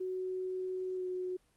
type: tone with pitch glide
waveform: sine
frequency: 371.3 to 366.4 Hz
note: F#4 to F#4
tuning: +6 to -17 cents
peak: -34 dBFS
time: 0-1.37 s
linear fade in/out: 10 ms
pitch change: -23 cents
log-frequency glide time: 0.94-1.05 s
effects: pink hiss -71 dBFS RMS until 1.56 s + Opus 32 kbps